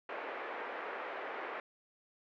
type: band-pass noise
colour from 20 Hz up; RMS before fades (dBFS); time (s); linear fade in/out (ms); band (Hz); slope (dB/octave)
pink; -42; 0.09-1.6; 2; 410 to 2200; 24
effects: none